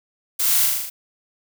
blue noise with echo, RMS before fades -21 dBFS, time 0.39-0.66 s, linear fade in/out 10 ms, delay 40 ms, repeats 6, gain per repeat -2 dB, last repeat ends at 0.9 s, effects none

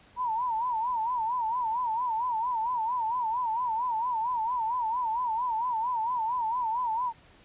sine tone with vibrato, 940 Hz, A#5, 14 cents sharp, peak -26 dBFS, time 0.16-7.13 s, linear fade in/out 50 ms, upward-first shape sine, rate 4.4 Hz, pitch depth 130 cents each way, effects pink hiss -57 dBFS RMS until 7.44 s + resampled to 8000 Hz

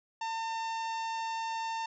harmonic tone, 903 Hz, A5, 45 cents sharp, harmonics 1 / 2 / 3 / 4 / 5 / 6 / 7 / 8, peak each -33 / -45 / -45 / -50 / -51 / -51 / -55 / -57 dBFS, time 0.21-1.86 s, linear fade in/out 5 ms, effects none

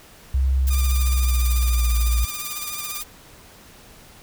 sine tone with pitch glide, 66.2 to 57.96 Hz, C2 to A#1, +21 to -9 cents, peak -16 dBFS, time 0.34-2.25 s, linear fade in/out 5 ms, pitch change -230 cents, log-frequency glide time 0.57-1.99 s
blue noise with tremolo, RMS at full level -30 dBFS, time 0.67-3.04 s, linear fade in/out 0 ms, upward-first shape sine, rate 18 Hz, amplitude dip 100%
5% pulse tone with vibrato, 1200 Hz, D6, 37 cents sharp, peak -18 dBFS, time 0.7-3.02 s, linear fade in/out 10 ms, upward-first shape sine, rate 14 Hz, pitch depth 36 cents each way
effects pink hiss -47 dBFS RMS until 4.22 s

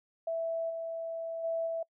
sine tone with level steps, 659.3 Hz, E5, in tune, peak -30 / -34 / -29 / -31 dBFS, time 0.27-1.83 s, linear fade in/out 5 ms, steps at 0.69 / 1.43 / 1.66 s, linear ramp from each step 20 ms, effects noise-tail reverb RT60 0.1 s tail -26 dB re dry

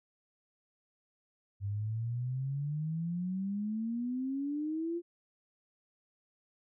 sine exponential sweep, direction up, 98 to 349.2 Hz, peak -32 dBFS, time 1.6-5.02 s, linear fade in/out 50 ms, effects none

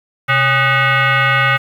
sine tone with frequency modulation, 130 Hz, C3, 11 cents flat, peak -10 dBFS, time 0.28-1.58 s, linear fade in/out 20 ms, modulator 683 Hz, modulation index 3.4, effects 7-bit

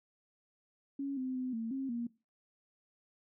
sine tone with pitch steps, 277.3 / 258.3 / 255.2 / 226.6 / 268 / 236.3 Hz, C#4 / C4 / C4 / A#3 / C4 / A#3, +1 / -22 / -43 / -49 / +42 / +24 cents, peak -34 dBFS, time 0.99-2.07 s, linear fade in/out 5 ms, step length 180 ms, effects noise-tail reverb RT60 0.3 s tail -20 dB re dry

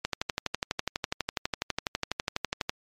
click train, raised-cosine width 0.2 ms, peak -10 dBFS, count 33, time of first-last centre 0.05-2.695 s, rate 12.1 Hz, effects MP3 64 kbps

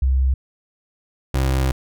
sine / 30% pulse tone pair in turn, 65.6 / 65.96 Hz, C2 / C2, +5 / +15 cents, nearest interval unison, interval 10 cents, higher second, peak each -14 dBFS, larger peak neither, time 0.02-0.34 / 1.34-1.72 s, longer second, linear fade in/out 5 ms, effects none

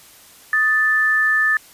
sine tone pair together, 1246.4 / 1760 Hz, D#6 / A6, +3 / 0 cents, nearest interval tritone, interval 597 cents, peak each -24 / -14 dBFS, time 0.53-1.57 s, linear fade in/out 2 ms, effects white hiss -46 dBFS RMS until 1.73 s + resampled to 32000 Hz

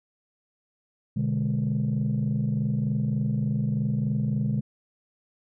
sine chord, G# diminished, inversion first, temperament equal, 123.47 / 146.83 / 207.7 Hz, B2 / D3 / G#3, 0 / 0 / 0 cents, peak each -26 dBFS, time 1.16-4.61 s, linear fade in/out 10 ms, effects tanh soft clip ceiling -18 dBFS

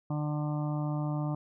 harmonic tone, 149.4 Hz, D3, 30 cents sharp, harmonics 1 / 2 / 4 / 5 / 6 / 7 / 8, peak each -30 / -36 / -42 / -44 / -46 / -47 / -48 dBFS, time 0.1-1.35 s, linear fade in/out 5 ms, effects none

